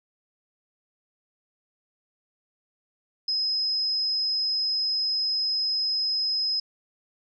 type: tone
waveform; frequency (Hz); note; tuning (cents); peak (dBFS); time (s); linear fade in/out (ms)
sine; 5090; D#8; +39; -23; 3.28-6.6; 5
effects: none